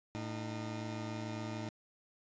20% pulse tone pair together, 110.75 / 305.2 Hz, A2 / D#4, +12 / -33 cents, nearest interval octave + tritone, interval 1755 cents, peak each -35 / -39 dBFS, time 0.15-1.69 s, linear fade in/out 0 ms, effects resampled to 16000 Hz

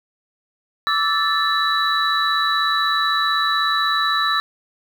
sine tone cluster, 1159 / 1315 / 1758 / 3932 Hz, D6 / E6 / A6 / B7, -23 / -5 / -2 / -8 cents, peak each -22 dBFS, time 0.87-4.4 s, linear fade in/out 0 ms, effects 7-bit

